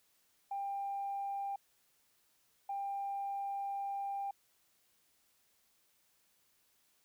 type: tone bursts at uneven times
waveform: sine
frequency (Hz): 795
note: G5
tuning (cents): +24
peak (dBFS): -35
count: 2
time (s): 0.51-1.56 / 2.69-4.31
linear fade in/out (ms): 5
effects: tanh soft clip ceiling -31 dBFS + white hiss -73 dBFS RMS until 7.04 s